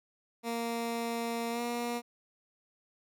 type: tone with pitch glide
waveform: 15% pulse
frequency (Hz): 232.7 to 238.6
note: A#3 to A#3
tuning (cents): -3 to +41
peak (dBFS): -26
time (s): 0.43-2.02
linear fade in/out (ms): 50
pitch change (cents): +44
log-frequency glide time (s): 1.51-1.61
effects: none